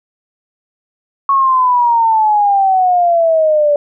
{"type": "exponential sweep", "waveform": "sine", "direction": "down", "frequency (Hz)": [1108.7, 578], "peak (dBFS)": -8, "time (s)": [1.29, 3.76], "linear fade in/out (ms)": 2, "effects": []}